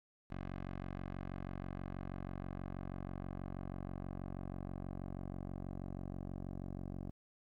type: tone with low-pass filter sweep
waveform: 10% pulse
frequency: 46.22 Hz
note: F#1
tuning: 1 cent flat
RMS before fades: -44 dBFS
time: 0.3-7.11 s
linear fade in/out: 10 ms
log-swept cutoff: 2200 to 560 Hz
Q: 0.8
effects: 12-bit